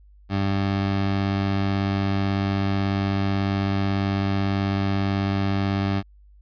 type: tone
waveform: 20% pulse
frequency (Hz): 98.2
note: G2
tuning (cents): +4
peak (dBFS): -16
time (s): 0.29-6.03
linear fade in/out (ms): 50
effects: added 50 Hz sine -48 dBFS peak until 6.41 s + resampled to 11025 Hz